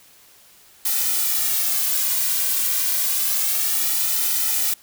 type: noise with flanger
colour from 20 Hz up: blue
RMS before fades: -21 dBFS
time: 0.85-4.74 s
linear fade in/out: 5 ms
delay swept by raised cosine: 1.8 to 2.34 ms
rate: 0.29 Hz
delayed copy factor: -0.65
effects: white hiss -51 dBFS RMS until 4.82 s